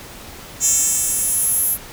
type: tone with high-pass filter sweep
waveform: 10% pulse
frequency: 445.8 Hz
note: A4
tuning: 23 cents sharp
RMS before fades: -18 dBFS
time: 0.6-1.78 s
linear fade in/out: 50 ms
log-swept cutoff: 7100 to 12000 Hz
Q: 4.9
effects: pink hiss -37 dBFS RMS until 1.92 s